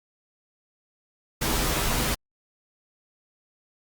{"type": "noise with comb filter", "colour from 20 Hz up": "pink", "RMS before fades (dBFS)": -25, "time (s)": [1.41, 2.15], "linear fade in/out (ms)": 10, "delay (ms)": 11, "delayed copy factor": -0.8, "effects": ["Opus 48 kbps"]}